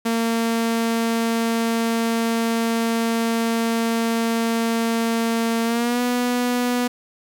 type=tone with pitch glide; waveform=sawtooth; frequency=228.9 to 245.3 Hz; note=A#3 to B3; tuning=-31 to -12 cents; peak=-15 dBFS; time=0.05-6.88 s; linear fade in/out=10 ms; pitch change=+119 cents; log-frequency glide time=5.64-6.01 s; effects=8-bit